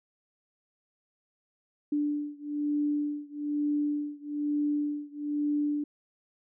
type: beating tone pair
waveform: sine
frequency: 293.4 / 294.5 Hz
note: D4 / D4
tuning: -2 / +5 cents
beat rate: 1.1 Hz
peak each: -30 / -31 dBFS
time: 1.92-5.84 s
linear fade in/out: 5 ms
effects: none